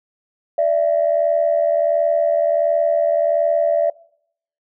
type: tone pair together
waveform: sine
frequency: 587.3 / 668.7 Hz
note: D5 / E5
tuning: 0 / +25 cents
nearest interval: major second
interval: 225 cents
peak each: -16 dBFS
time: 0.58-3.9 s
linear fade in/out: 5 ms
effects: noise-tail reverb RT60 0.7 s tail -24 dB re dry + tanh soft clip ceiling -7 dBFS